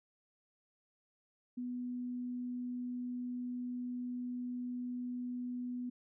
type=tone; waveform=sine; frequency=246.9 Hz; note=B3; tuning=in tune; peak=-37 dBFS; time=1.57-5.9 s; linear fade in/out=10 ms; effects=none